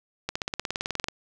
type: accelerating click train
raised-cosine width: 0.2 ms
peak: -11 dBFS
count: 16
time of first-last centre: 0.29-1.085 s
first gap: 65 ms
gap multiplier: 0.97
effects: none